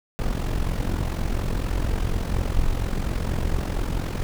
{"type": "noise with amplitude modulation", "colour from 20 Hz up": "brown", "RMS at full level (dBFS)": -21, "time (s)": [0.19, 4.23], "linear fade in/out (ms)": 0, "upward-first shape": "sine", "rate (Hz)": 44.2, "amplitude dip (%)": 70, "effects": []}